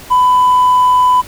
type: tone with hard clipping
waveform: triangle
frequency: 1000 Hz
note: B5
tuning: 21 cents sharp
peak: -6 dBFS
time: 0.1-1.22 s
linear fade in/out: 20 ms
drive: 2 dB
effects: pink hiss -34 dBFS RMS until 1.27 s